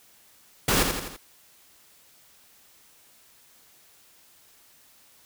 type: noise with echo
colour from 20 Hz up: pink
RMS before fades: -22 dBFS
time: 0.68-0.83 s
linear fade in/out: 5 ms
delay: 84 ms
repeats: 4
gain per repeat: -5 dB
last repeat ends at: 1.166 s
effects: white hiss -57 dBFS RMS until 5.25 s